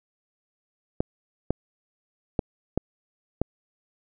clicks, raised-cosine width 2 ms, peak -9 dBFS, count 5, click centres 1.005 / 1.506 / 2.392 / 2.776 / 3.416 s, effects none

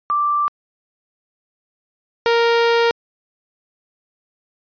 sine / sawtooth tone pair in turn, 1174.7 / 466.2 Hz, D6 / A#4, 0 / 0 cents, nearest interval octave + major third, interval 1600 cents, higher first, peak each -15 / -9 dBFS, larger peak second, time 0.1-0.48 / 2.26-2.91 s, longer second, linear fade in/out 0 ms, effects resampled to 11025 Hz

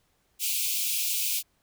white high-pass noise, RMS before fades -28 dBFS, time 0.39-1.43 s, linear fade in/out 50 ms, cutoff 2300 Hz, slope 96 dB/octave, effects pink hiss -70 dBFS RMS until 1.62 s

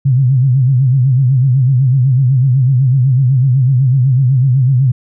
sine tone with vibrato, 130.2 Hz, C3, 8 cents flat, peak -7 dBFS, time 0.05-4.92 s, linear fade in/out 10 ms, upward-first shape sine, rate 8 Hz, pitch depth 120 cents each way, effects none

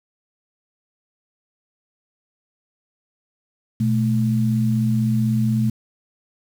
sine tone pair together, 121.3 / 217.3 Hz, B2 / A3, -31 / -21 cents, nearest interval minor seventh, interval 1010 cents, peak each -19 dBFS, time 3.8-5.7 s, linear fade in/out 5 ms, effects 7-bit

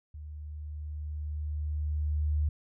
sine tone with level ramp, 75.3 Hz, D2, 44 cents sharp, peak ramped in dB -40 to -24 dBFS, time 0.14-2.49 s, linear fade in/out 5 ms, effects none

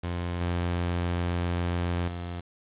sawtooth tone with level steps, 87.31 Hz, F2, in tune, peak -25 / -22 / -29 dBFS, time 0.03-2.41 s, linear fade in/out 10 ms, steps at 0.41 / 2.08 s, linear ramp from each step 2 ms, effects resampled to 8000 Hz + 8-bit

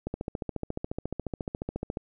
click train, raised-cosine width 2 ms, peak -18 dBFS, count 28, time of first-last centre 0.07-1.971 s, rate 14.2 Hz, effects none

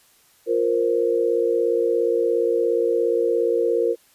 sine chord, F suspended fourth, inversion none, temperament equal, 349.2 / 466.2 / 523.3 Hz, F4 / Bb4 / C5, 0 / 0 / 0 cents, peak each -24 / -19 / -25 dBFS, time 0.46-3.96 s, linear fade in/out 50 ms, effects white hiss -57 dBFS RMS until 4.14 s + resampled to 32000 Hz

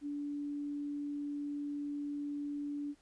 sine tone, 289.4 Hz, D4, 25 cents flat, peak -36 dBFS, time 0.01-2.95 s, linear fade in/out 50 ms, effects pink hiss -69 dBFS RMS until 3.01 s + resampled to 22050 Hz

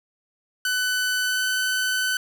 sawtooth tone with pitch glide, 1500 to 1510.4 Hz, F#6 to F#6, +23 to +35 cents, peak -18 dBFS, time 0.65-2.17 s, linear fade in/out 2 ms, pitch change +12 cents, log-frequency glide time 1.21-1.46 s, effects none

